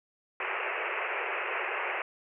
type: band-pass noise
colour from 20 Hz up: white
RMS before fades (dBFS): -33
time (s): 0.4-2.02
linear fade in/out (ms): 2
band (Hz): 360 to 2700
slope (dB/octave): 96
effects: none